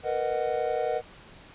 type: chord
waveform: triangle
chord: B major seventh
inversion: third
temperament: just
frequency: 463 / 493.9 / 617.4 / 740.8 Hz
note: A#4 / B4 / D#5 / F#5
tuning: -12 / 0 / -14 / +2 cents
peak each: -29 dBFS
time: 0.03-1.02 s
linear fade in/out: 50 ms
effects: pink hiss -50 dBFS RMS until 1.54 s + resampled to 8000 Hz